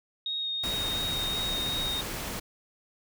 sine tone with vibrato, 3729 Hz, A#7, in tune, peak -29 dBFS, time 0.26-2.01 s, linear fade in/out 2 ms, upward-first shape sine, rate 2.8 Hz, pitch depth 12 cents each way
pink noise, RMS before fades -35 dBFS, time 0.63-2.4 s, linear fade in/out 10 ms
effects none

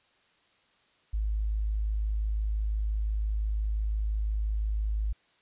sine tone, 52.9 Hz, G#1, 33 cents sharp, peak -26 dBFS, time 1.13-5.13 s, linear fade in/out 10 ms, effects white hiss -66 dBFS RMS until 5.41 s + resampled to 8000 Hz

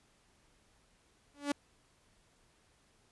sawtooth tone with exponential growth, 286.8 Hz, D4, 41 cents flat, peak -24 dBFS, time 1.34-1.52 s, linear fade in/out 5 ms, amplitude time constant 39 ms, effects pink hiss -69 dBFS RMS until 3.11 s + resampled to 24000 Hz

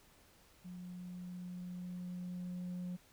sine tone with level ramp, 179.4 Hz, F3, 47 cents sharp, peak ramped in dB -45 to -36 dBFS, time 0.64-2.97 s, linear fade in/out 20 ms, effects tanh soft clip ceiling -38 dBFS + pink hiss -65 dBFS RMS until 3.12 s

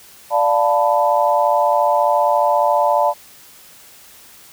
sine chord, B half-diminished seventh, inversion first, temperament equal with one note detuned, 587.3 / 698.5 / 880 / 994.6 Hz, D5 / F5 / A5 / B5, 0 / 0 / 0 / +12 cents, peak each -17 / -19 / -17 / -20 dBFS, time 0.3-3.14 s, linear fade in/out 50 ms, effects white hiss -44 dBFS RMS until 4.52 s

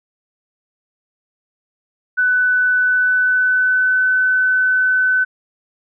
sine tone with pitch glide, 1496 to 1510.8 Hz, F#6 to F#6, +19 to +36 cents, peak -12 dBFS, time 2.17-5.25 s, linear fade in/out 20 ms, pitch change +17 cents, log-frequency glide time 2.79-4.03 s, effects none

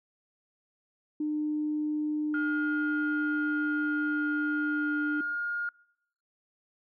sine tone with pitch glide, 302.2 to 299.8 Hz, D4 to D4, +50 to +36 cents, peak -27 dBFS, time 1.2-5.21 s, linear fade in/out 5 ms, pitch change -14 cents, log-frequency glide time 2.49-4.8 s
sine tone, 1421 Hz, F6, 30 cents sharp, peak -29 dBFS, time 2.34-5.69 s, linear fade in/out 2 ms
effects noise-tail reverb RT60 0.8 s tail -25 dB re dry + tanh soft clip ceiling -20 dBFS

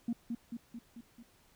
sine tone with echo, 234.4 Hz, A#3, 10 cents sharp, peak -29 dBFS, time 0.08-0.13 s, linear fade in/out 5 ms, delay 220 ms, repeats 5, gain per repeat -4 dB, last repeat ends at 1.23 s, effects tanh soft clip ceiling -27 dBFS + pink hiss -66 dBFS RMS until 1.55 s

